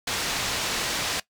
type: low-pass noise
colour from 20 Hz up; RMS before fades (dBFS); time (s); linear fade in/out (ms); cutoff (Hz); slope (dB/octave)
white; -28; 0.07-1.2; 5; 5400; 12
effects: noise-tail reverb RT60 0.1 s tail -18 dB re dry